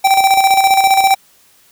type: tone with tremolo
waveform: square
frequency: 777 Hz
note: G5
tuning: 16 cents flat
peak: -7 dBFS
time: 0.04-1.15 s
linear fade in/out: 10 ms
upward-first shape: square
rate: 15 Hz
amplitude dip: 50%
effects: white hiss -50 dBFS RMS until 1.71 s